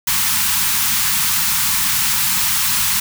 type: band-stop noise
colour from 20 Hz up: white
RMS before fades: -17 dBFS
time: 0.07-3 s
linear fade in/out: 5 ms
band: 240 to 840 Hz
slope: 96 dB/octave
effects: none